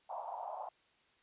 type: band-pass noise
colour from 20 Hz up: pink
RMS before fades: -43 dBFS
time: 0.09-0.69 s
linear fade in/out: 5 ms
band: 680 to 940 Hz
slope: 48 dB/octave
effects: white hiss -70 dBFS RMS until 1.22 s + resampled to 8000 Hz